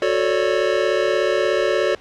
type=chord; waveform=square; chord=D major seventh; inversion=first; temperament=just; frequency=367.1 / 440.5 / 550.6 / 587.3 Hz; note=F#4 / A4 / C#5 / D5; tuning=-14 / +2 / -12 / 0 cents; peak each=-23 dBFS; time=0.02-1.95 s; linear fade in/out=2 ms; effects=pink hiss -46 dBFS RMS until 2 s + low-pass 4000 Hz 12 dB/octave